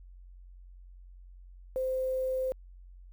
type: tone with quantisation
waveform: sine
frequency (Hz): 519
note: C5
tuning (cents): -14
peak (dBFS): -28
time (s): 1.76-2.52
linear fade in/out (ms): 0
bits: 9
effects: added 45 Hz sine -48 dBFS peak until 3.12 s